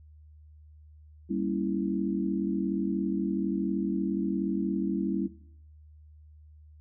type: chord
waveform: sine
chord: G diminished seventh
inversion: none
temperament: equal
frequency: 196 / 233.1 / 277.2 / 329.6 Hz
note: G3 / Bb3 / Db4 / Fb4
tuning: 0 / 0 / 0 / 0 cents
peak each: -31 / -35 / -33 / -32 dBFS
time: 1.29-5.28 s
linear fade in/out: 20 ms
effects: noise-tail reverb RT60 0.6 s tail -17 dB re dry + added 76 Hz sine -50 dBFS peak until 6.8 s